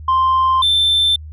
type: tone pair in turn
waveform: sine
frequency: 1046.5 / 3551 Hz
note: C6 / A7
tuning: 0 / +15 cents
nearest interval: octave + major sixth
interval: 2115 cents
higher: second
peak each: -9 dBFS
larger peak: neither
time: 0.08-0.62 / 0.62-1.16 s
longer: neither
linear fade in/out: 5 ms
effects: tanh soft clip ceiling -10 dBFS + added 77 Hz sine -30 dBFS peak until 1.32 s